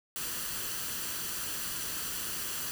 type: noise with comb filter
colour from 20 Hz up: white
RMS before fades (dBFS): -36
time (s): 0.16-2.71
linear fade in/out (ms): 0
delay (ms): 0.67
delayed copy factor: +0.5
effects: none